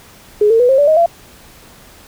sine tone with pitch steps, 418.4 / 453.6 / 491.8 / 533.3 / 578.2 / 626.9 / 679.7 Hz, G#4 / A#4 / B4 / C5 / D5 / D#5 / F5, +13 / -47 / -7 / +33 / -27 / +13 / -47 cents, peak -7 dBFS, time 0.41-1.061 s, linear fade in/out 5 ms, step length 93 ms, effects pink hiss -42 dBFS RMS until 2.07 s

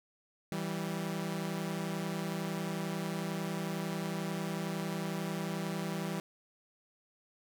sawtooth tone pair together, 163.51 / 194.6 Hz, E3 / G3, -14 / -12 cents, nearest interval minor third, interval 302 cents, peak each -33 / -33 dBFS, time 0.52-6.2 s, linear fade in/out 0 ms, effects none

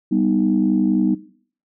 sine chord, G augmented, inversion none, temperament equal, 196 / 246.9 / 311.1 Hz, G3 / B3 / D#4, 0 / 0 / 0 cents, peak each -19 dBFS, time 0.11-1.15 s, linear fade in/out 10 ms, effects noise-tail reverb RT60 0.5 s tail -17 dB re dry + tanh soft clip ceiling -6 dBFS

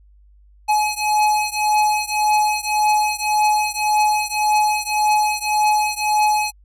square beating tone pair, 846 / 847.8 Hz, G#5 / G#5, +32 / +35 cents, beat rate 1.8 Hz, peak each -19 / -20 dBFS, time 0.68-6.52 s, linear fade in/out 20 ms, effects added 50 Hz sine -47 dBFS peak until 6.64 s + resampled to 32000 Hz

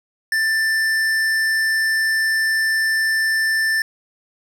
sine tone with tanh clipping, 1774 Hz, A6, 14 cents sharp, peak -18 dBFS, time 0.32-3.82 s, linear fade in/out 2 ms, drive 14 dB, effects none

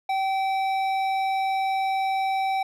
sine tone with hard clipping, 771 Hz, G5, 29 cents flat, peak -24 dBFS, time 0.09-2.63 s, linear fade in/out 5 ms, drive 10 dB, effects none

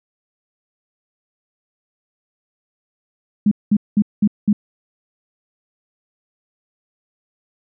sine tone bursts, 207.7 Hz, G#3, in tune, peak -10 dBFS, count 5, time 3.46-4.53 s, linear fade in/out 5 ms, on 54 ms, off 200 ms, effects none

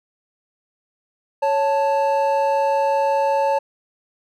triangle tone pair together, 554.7 / 880 Hz, C#5 / A5, +1 / 0 cents, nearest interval minor sixth, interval 799 cents, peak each -17 dBFS, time 1.42-3.59 s, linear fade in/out 10 ms, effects none

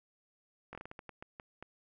slowing click train, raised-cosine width 0.5 ms, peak -30 dBFS, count 11, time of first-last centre 0.73-1.626 s, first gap 20 ms, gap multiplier 1.31, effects none

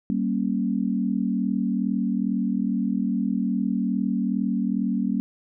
sine tone cluster, 193.3 / 232.9 / 275.3 Hz, G3 / A#3 / C#4, -24 / -1 / -12 cents, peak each -25 / -25 / -28 dBFS, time 0.1-5.2 s, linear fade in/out 0 ms, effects none

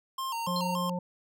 square tone with vibrato, 987.8 Hz, B5, in tune, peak -32 dBFS, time 0.18-0.9 s, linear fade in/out 5 ms, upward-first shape square, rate 3.5 Hz, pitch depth 120 cents each way
harmonic tone, 178.6 Hz, F3, 39 cents sharp, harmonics 1 / 3 / 5, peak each -31 / -36 / -38 dBFS, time 0.47-0.99 s, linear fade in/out 5 ms
triangle tone with exponential decay, 4186 Hz, C8, in tune, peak -29 dBFS, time 0.56-0.76 s, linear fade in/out 2 ms, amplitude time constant 42 ms
effects none

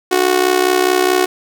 sawtooth tone with amplitude modulation, 367.5 Hz, F#4, 12 cents flat, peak -4 dBFS, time 0.11-1.26 s, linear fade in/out 10 ms, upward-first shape sine, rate 64.7 Hz, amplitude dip 80%, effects none

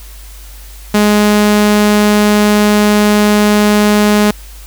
sawtooth tone, 208.8 Hz, G#3, 10 cents sharp, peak -3 dBFS, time 0.94-4.31 s, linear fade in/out 5 ms, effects added 50 Hz sine -30 dBFS peak until 4.66 s + white hiss -38 dBFS RMS until 4.66 s

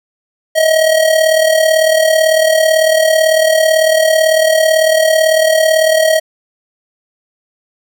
square tone with amplitude modulation, 636 Hz, D#5, 38 cents sharp, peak -6 dBFS, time 0.55-6.2 s, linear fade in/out 20 ms, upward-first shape sine, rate 38 Hz, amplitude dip 60%, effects none

